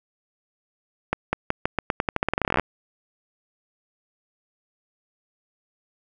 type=accelerating click train; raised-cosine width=0.5 ms; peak=-6 dBFS; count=23; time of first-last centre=1.13-2.597 s; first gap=200 ms; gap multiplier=0.87; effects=none